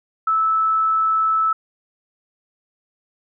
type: tone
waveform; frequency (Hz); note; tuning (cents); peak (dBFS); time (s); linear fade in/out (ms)
sine; 1309; E6; -13; -15; 0.27-1.53; 5
effects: none